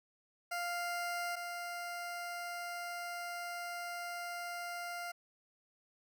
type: tone pair in turn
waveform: 20% pulse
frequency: 698.5 / 698.5 Hz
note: F5 / F5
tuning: 0 / 0 cents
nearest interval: unison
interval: 0 cents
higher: neither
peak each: -31 / -35 dBFS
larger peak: first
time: 0.51-1.36 / 1.36-5.12 s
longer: second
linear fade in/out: 10 ms
effects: none